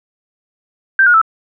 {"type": "tone with pitch steps", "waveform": "sine", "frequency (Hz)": [1568, 1437.9, 1318.5], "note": ["G6", "F#6", "E6"], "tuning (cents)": [0, -50, 0], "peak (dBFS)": -6, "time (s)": [0.99, 1.215], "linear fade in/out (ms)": 2, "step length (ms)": 75, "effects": []}